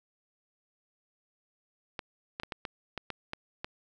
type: clicks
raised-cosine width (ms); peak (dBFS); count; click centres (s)
0.3; -19; 9; 1.992 / 2.399 / 2.434 / 2.522 / 2.652 / 2.977 / 3.103 / 3.334 / 3.645
effects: none